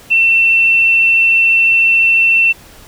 sine tone, 2693 Hz, E7, 36 cents sharp, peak -7 dBFS, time 0.1-2.53 s, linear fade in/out 20 ms, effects pink hiss -40 dBFS RMS until 2.87 s

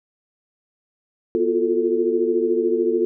sine tone cluster, 243.7 / 347.7 / 361.4 / 442.2 Hz, B3 / F4 / F#4 / A4, -23 / -8 / -41 / +9 cents, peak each -28 / -21 / -23 / -21 dBFS, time 1.35-3.05 s, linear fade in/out 0 ms, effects none

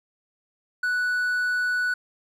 triangle tone, 1480 Hz, F#6, in tune, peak -20 dBFS, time 0.83-1.94 s, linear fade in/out 5 ms, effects none

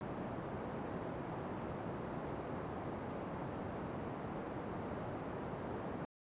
pink band-pass noise, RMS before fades -43 dBFS, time 0.01-6.05 s, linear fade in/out 0 ms, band 120 to 960 Hz, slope 12 dB/octave, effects resampled to 8000 Hz

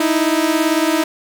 sawtooth beating tone pair, 309.3 / 327.3 Hz, D#4 / E4, -10 / -12 cents, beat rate 18 Hz, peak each -13 dBFS, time 0-1.04 s, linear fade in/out 5 ms, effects none

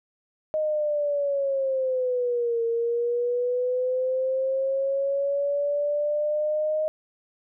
sine linear two-way sweep, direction down then up, 622.3 to 460 to 622.3 Hz, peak -22 dBFS, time 0.54-6.88 s, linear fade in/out 0 ms, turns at 2.63 s, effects none

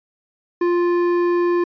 sine tone with hard clipping, 349.2 Hz, F4, in tune, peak -17 dBFS, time 0.61-1.64 s, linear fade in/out 5 ms, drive 10 dB, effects resampled to 11025 Hz

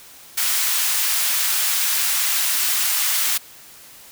white high-pass noise, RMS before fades -20 dBFS, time 0.37-3.38 s, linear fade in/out 10 ms, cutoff 1200 Hz, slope 12 dB/octave, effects white hiss -44 dBFS RMS until 4.11 s

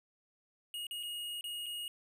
square tone with dropouts, 2873 Hz, F7, 48 cents sharp, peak -39 dBFS, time 0.74-1.88 s, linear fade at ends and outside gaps 1 ms, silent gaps 0.868-0.91 / 1.029-1.033 / 1.41-1.441 / 1.66-1.664 s, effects none

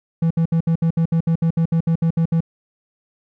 triangle tone bursts, 164.81 Hz, E3, in tune, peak -12 dBFS, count 15, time 0.22-2.406 s, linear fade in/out 5 ms, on 86 ms, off 64 ms, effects none

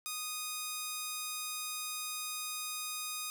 5% pulse tone, 1240 Hz, D#6, 6 cents flat, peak -25 dBFS, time 0.06-3.3 s, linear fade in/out 0 ms, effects none

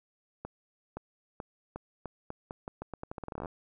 accelerating click train, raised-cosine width 1 ms, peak -24 dBFS, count 23, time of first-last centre 0.45-3.458 s, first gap 520 ms, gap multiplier 0.83, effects none

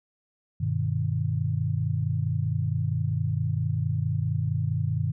sine chord, G augmented, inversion none, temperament just, 98 / 122.5 / 153.12 Hz, G2 / B2 / D#3, 0 / -14 / -27 cents, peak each -28 dBFS, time 0.6-5.12 s, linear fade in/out 10 ms, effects none

